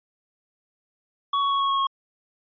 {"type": "tone with pitch steps", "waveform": "square", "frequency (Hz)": [1122, 1115.5, 1109.1, 1102.7, 1096.4, 1090.1], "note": ["C#6", "C#6", "C#6", "C#6", "C#6", "C#6"], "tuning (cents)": [21, 11, 1, -9, -19, -29], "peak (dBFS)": -21, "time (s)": [1.33, 1.87], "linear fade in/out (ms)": 5, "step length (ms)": 90, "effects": ["resampled to 11025 Hz"]}